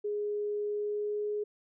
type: tone with pitch glide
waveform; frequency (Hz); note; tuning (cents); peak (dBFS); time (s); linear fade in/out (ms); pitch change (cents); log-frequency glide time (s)
sine; 415.3 to 417.9; G#4 to G#4; 0 to +11; -30; 0.04-1.44; 10; +11; 0.66-1.3
effects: none